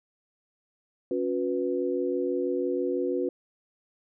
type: tone cluster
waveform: sine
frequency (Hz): 276.9 / 363 / 492.4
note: C#4 / F#4 / B4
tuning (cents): -2 / -33 / -5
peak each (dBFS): -31 / -28 / -30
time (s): 1.11-3.29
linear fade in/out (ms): 2
effects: none